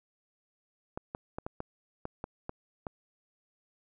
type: clicks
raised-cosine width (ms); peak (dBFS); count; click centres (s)
1; -22; 9; 0.975 / 1.149 / 1.385 / 1.465 / 1.604 / 2.054 / 2.241 / 2.494 / 2.868
effects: none